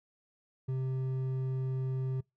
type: tone with hard clipping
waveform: triangle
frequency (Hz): 130.81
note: C3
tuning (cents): 0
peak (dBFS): -32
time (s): 0.68-2.21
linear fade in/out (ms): 10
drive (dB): 9
effects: noise-tail reverb RT60 0.2 s tail -25 dB re dry